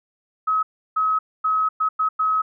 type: tone bursts at uneven times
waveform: sine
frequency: 1278 Hz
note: D#6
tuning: 46 cents sharp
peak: -17 dBFS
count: 6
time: 0.47-0.63 / 0.96-1.19 / 1.44-1.69 / 1.8-1.89 / 1.99-2.09 / 2.19-2.42 s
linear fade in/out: 10 ms
effects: none